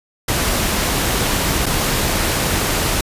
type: noise with dropouts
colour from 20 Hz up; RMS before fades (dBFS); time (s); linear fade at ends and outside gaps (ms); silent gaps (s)
pink; -18; 0.28-3.01; 5; 1.659-1.663
effects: resampled to 32000 Hz